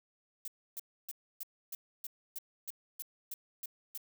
violet noise bursts, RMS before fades -41 dBFS, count 12, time 0.45-3.976 s, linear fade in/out 2 ms, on 28 ms, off 290 ms, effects none

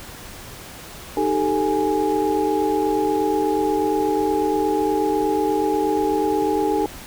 sine tone cluster, 308.5 / 391.5 / 439.8 / 831 Hz, D#4 / G4 / A4 / G#5, -15 / -2 / -1 / +1 cents, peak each -23 dBFS, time 1.17-6.86 s, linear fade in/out 2 ms, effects pink hiss -38 dBFS RMS until 7.06 s

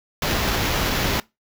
pink noise with sample-and-hold, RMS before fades -22 dBFS, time 0.22-1.2 s, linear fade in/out 2 ms, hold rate 8820 Hz, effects noise-tail reverb RT60 0.2 s tail -21 dB re dry

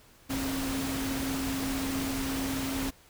sine tone in noise, 268.9 Hz, C4, 47 cents sharp, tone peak -31 dBFS, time 0.29-2.91 s, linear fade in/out 20 ms, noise pink, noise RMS -35 dBFS, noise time 0.29-2.91 s, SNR +1 dB, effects pink hiss -58 dBFS RMS until 3.09 s

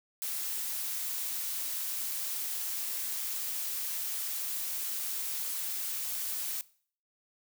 blue noise, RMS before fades -35 dBFS, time 0.22-6.61 s, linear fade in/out 0 ms, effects noise-tail reverb RT60 0.5 s tail -20 dB re dry

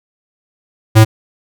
square tone, 110 Hz, A2, in tune, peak -3 dBFS, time 0.95-1.05 s, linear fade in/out 20 ms, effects none

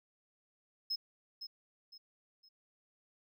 triangle tone with echo, 5160 Hz, E8, 38 cents flat, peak -32 dBFS, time 0.9-0.96 s, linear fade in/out 10 ms, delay 510 ms, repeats 3, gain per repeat -9 dB, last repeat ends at 2.49 s, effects none

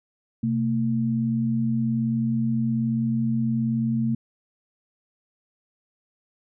sine tone pair together, 127.6 / 226.4 Hz, C3 / A3, -43 / +50 cents, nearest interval minor seventh, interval 993 cents, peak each -26 / -22 dBFS, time 0.43-4.15 s, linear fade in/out 5 ms, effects none

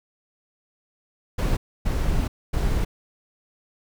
brown noise bursts at uneven times, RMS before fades -22 dBFS, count 3, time 1.38-1.57 / 1.85-2.28 / 2.53-2.85 s, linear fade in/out 10 ms, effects none

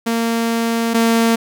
sawtooth tone pair in turn, 230 / 228.8 Hz, A#3 / A#3, -23 / -32 cents, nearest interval unison, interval 9 cents, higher first, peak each -12 / -8 dBFS, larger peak second, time 0.06-0.94 / 0.94-1.36 s, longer first, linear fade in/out 10 ms, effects none

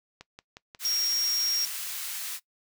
click train, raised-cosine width 0.2 ms, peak -26 dBFS, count 4, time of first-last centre 0.21-0.749 s, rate 5.57 Hz
white high-pass noise, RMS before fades -35 dBFS, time 0.79-2.4 s, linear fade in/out 50 ms, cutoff 1400 Hz, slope 12 dB/octave
sine tone, 5588 Hz, F8, in tune, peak -25 dBFS, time 0.85-1.65 s, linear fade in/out 0 ms
effects noise-tail reverb RT60 0.1 s tail -20 dB re dry

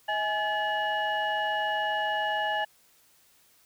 sine tone cluster, 638 / 836 / 1723 / 2909 Hz, D#5 / G#5 / A6 / F#7, +43 / +11 / -37 / -30 cents, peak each -33 / -28 / -30 / -35 dBFS, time 0.08-2.65 s, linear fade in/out 10 ms, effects tanh soft clip ceiling -18 dBFS + white hiss -62 dBFS RMS until 3.65 s

